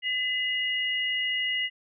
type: tone pair together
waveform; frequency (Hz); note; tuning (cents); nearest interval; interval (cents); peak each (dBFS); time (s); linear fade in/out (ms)
sine; 2015 / 2868; B6 / F7; +34 / +45; tritone; 611; -28; 0.02-1.7; 50
effects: none